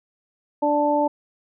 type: harmonic tone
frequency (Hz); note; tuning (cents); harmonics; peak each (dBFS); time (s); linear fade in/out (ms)
293.7; D4; 0; 1 / 2 / 3; -23 / -21 / -21; 0.62-1.08; 10
effects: none